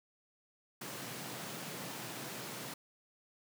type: high-pass noise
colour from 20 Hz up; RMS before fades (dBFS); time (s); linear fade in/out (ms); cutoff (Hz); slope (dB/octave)
pink; -44; 0.81-2.74; 5; 120; 48
effects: none